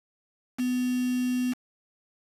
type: tone with quantisation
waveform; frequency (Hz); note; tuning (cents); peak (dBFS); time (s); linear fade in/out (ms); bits
sine; 250; B3; +21; -24; 0.58-1.54; 20; 6
effects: resampled to 32000 Hz